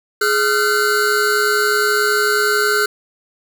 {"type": "tone cluster", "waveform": "square", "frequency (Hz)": [418.1, 1382, 1513], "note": ["G#4", "F6", "F#6"], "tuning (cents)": [12, -19, 38], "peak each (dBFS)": -19, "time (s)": [0.21, 2.86], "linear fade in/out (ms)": 5, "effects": []}